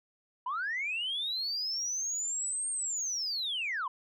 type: linear two-way sweep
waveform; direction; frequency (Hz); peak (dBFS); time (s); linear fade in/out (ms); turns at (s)
sine; up then down; 953 to 8690 to 953; -30; 0.46-3.88; 5; 2.7
effects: tanh soft clip ceiling -27 dBFS